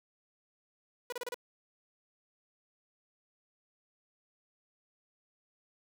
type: tone bursts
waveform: sawtooth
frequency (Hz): 489.1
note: B4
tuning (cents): -17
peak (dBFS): -32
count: 5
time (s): 1.1-1.344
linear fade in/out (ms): 2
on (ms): 24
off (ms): 31
effects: none